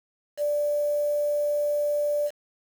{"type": "tone with quantisation", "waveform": "sine", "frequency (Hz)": 587.3, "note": "D5", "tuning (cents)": 0, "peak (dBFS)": -22, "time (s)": [0.37, 2.31], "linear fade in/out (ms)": 50, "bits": 7, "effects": []}